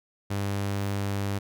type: tone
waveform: sawtooth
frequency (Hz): 99.9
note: G2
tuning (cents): +33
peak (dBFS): -23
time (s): 0.3-1.39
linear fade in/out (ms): 10
effects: none